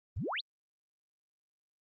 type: exponential sweep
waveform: sine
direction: up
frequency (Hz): 69.3 to 4566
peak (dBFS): -33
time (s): 0.16-0.41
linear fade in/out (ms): 10
effects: Opus 24 kbps